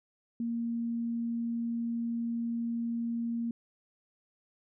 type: tone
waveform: sine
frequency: 233.1 Hz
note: A#3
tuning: in tune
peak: -30 dBFS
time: 0.4-3.51 s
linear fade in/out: 2 ms
effects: none